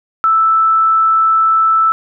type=tone; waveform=sine; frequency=1318.5 Hz; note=E6; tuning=in tune; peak=-8 dBFS; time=0.24-1.92 s; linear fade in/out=0 ms; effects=none